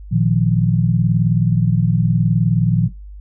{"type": "chord", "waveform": "sine", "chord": "Bb suspended fourth", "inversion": "none", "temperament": "equal with one note detuned", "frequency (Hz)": [116, 155.56, 174.61], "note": ["Bb2", "Eb3", "F3"], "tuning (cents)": [-8, 0, 0], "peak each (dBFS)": -17, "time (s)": [0.11, 2.89], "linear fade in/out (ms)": 20, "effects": ["noise-tail reverb RT60 0.2 s tail -17 dB re dry", "added 50 Hz sine -32 dBFS peak until 3.2 s"]}